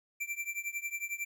square tone with tremolo, 2349 Hz, D7, in tune, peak -32 dBFS, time 0.2-1.25 s, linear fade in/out 10 ms, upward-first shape triangle, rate 11 Hz, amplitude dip 95%, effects 12-bit

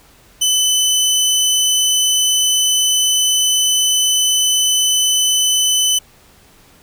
20% pulse tone, 3016 Hz, F#7, 32 cents sharp, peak -7 dBFS, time 0.41-5.99 s, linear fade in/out 10 ms, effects pink hiss -48 dBFS RMS until 6.82 s

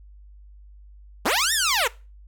10% pulse linear two-way sweep, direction up then down, 154.8 to 1864.7 to 409.8 Hz, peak -11 dBFS, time 1.25-1.88 s, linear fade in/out 10 ms, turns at 1.53 s, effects noise-tail reverb RT60 0.3 s tail -21 dB re dry + added 50 Hz sine -44 dBFS peak until 2.27 s

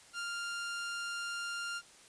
sawtooth tone, 1397 Hz, F6, in tune, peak -33 dBFS, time 0.13-1.82 s, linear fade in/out 50 ms, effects white hiss -58 dBFS RMS until 2.08 s + resampled to 22050 Hz

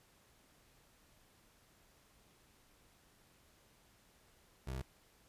25% pulse tone, 65.1 Hz, C2, 8 cents flat, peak -36 dBFS, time 4.67-4.82 s, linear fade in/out 5 ms, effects pink hiss -68 dBFS RMS until 5.28 s + resampled to 32000 Hz

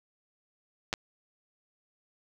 clicks, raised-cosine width 0.2 ms, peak -13 dBFS, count 2, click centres 0.929 / 0.938 s, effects none

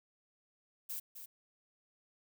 violet noise with echo, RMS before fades -41 dBFS, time 0.89-1 s, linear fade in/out 10 ms, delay 260 ms, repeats 1, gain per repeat -8 dB, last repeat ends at 1.26 s, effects none

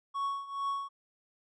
triangle tone with tremolo, 1111 Hz, C#6, 4 cents sharp, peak -27 dBFS, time 0.14-0.89 s, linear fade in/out 20 ms, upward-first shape triangle, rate 2.3 Hz, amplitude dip 85%, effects resampled to 24000 Hz

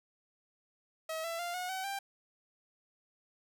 sawtooth tone with pitch steps, 640 / 667.6 / 696.3 / 726.3 / 757.6 / 790.2 Hz, D#5 / E5 / F5 / F#5 / F#5 / G5, +49 / +22 / -5 / -32 / +41 / +14 cents, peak -32 dBFS, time 1.09-1.99 s, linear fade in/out 5 ms, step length 150 ms, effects none

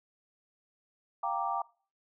sine chord, G minor seventh, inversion third, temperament equal, 698.5 / 784 / 932.3 / 1174.7 Hz, F5 / G5 / Bb5 / D6, 0 / 0 / 0 / 0 cents, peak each -37 / -34 / -35 / -35 dBFS, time 1.23-1.62 s, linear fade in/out 5 ms, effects noise-tail reverb RT60 0.4 s tail -22 dB re dry

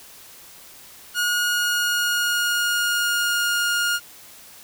sawtooth tone with pitch glide, 1440 to 1421 Hz, F#6 to F6, -47 to +30 cents, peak -16 dBFS, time 1.14-4 s, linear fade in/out 50 ms, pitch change -23 cents, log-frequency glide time 1.51-3.55 s, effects white hiss -45 dBFS RMS until 4.63 s

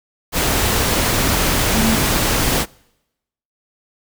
sine tone in noise, 224.3 Hz, A3, 34 cents sharp, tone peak -16 dBFS, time 1.74-1.98 s, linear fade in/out 50 ms, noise pink, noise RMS -17 dBFS, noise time 0.32-2.66 s, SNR -2 dB, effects noise-tail reverb RT60 0.9 s tail -26 dB re dry

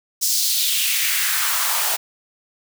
white noise with high-pass filter sweep, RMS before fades -20 dBFS, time 0.21-1.97 s, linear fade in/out 20 ms, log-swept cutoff 5800 to 690 Hz, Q 2.2, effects none

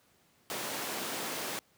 pink high-pass noise, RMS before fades -37 dBFS, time 0.5-1.59 s, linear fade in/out 0 ms, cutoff 260 Hz, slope 12 dB/octave, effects pink hiss -67 dBFS RMS until 1.77 s + high-pass 100 Hz 12 dB/octave

